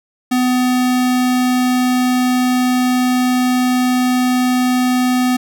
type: tone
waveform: square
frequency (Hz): 251.3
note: B3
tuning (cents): +30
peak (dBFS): -13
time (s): 0.31-5.37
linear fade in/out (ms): 10
effects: none